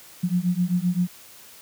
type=beating tone pair; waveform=sine; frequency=174.61 / 182.31 Hz; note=F3 / F#3; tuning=0 / -25 cents; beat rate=7.7 Hz; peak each=-23 dBFS; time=0.23-1.08 s; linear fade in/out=10 ms; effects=white hiss -47 dBFS RMS until 1.61 s + high-pass 60 Hz 12 dB/octave